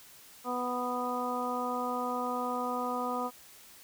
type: harmonic tone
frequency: 247.5 Hz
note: B3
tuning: 4 cents sharp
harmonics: 1 / 2 / 3 / 4 / 5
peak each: -37 / -37 / -37 / -37 / -36 dBFS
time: 0.44-3.31 s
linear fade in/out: 50 ms
effects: white hiss -54 dBFS RMS until 3.83 s